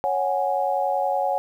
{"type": "chord", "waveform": "sine", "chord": "C# suspended fourth", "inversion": "none", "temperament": "equal", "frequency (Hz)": [554.4, 740, 830.6], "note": ["C#5", "F#5", "G#5"], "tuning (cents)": [0, 0, 0], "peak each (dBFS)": [-25, -24, -25], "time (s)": [0.04, 1.38], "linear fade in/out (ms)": 0, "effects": ["9-bit"]}